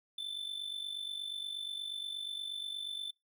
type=tone with amplitude modulation; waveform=triangle; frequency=3526 Hz; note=A7; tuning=3 cents sharp; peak=-33 dBFS; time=0.18-3.11 s; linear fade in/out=5 ms; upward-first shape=sine; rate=48.4 Hz; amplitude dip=65%; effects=noise-tail reverb RT60 0.2 s tail -25 dB re dry